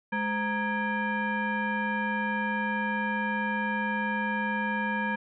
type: tone with frequency modulation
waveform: sine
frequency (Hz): 932.3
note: A#5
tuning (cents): 0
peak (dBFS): -26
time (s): 0.12-5.16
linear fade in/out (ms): 10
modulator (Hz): 723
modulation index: 1.5
effects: none